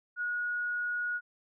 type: tone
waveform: sine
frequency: 1451 Hz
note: F#6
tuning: 34 cents flat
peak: -30 dBFS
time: 0.16-1.21 s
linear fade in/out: 50 ms
effects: none

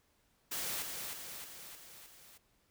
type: noise with echo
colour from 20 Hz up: white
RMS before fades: -38 dBFS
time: 0.51-0.83 s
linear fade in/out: 10 ms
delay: 310 ms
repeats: 5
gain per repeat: -4 dB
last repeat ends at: 2.38 s
effects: pink hiss -73 dBFS RMS until 2.7 s

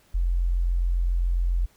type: tone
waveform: sine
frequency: 43.65 Hz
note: F1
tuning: in tune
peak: -20 dBFS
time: 0.14-1.66 s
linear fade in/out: 10 ms
effects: pink hiss -60 dBFS RMS until 1.76 s

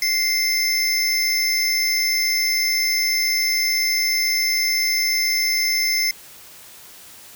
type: tone pair together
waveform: square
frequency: 2093 / 5271 Hz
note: C7 / E8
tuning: 0 / -1 cents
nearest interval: octave + major third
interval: 1599 cents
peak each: -21 dBFS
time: 0.02-6.11 s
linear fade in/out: 2 ms
effects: white hiss -43 dBFS RMS until 7.35 s

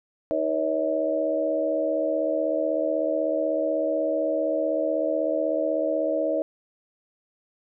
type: tone cluster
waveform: sine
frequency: 314 / 485.6 / 562 / 638 Hz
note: D#4 / B4 / C#5 / D#5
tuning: +16 / -29 / +24 / +43 cents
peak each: -29 / -31 / -26 / -26 dBFS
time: 0.31-6.42 s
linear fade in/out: 0 ms
effects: none

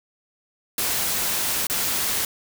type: noise with dropouts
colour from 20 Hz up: white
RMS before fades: -24 dBFS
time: 0.78-2.25 s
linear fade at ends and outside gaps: 2 ms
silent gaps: 1.669-1.698 s
effects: none

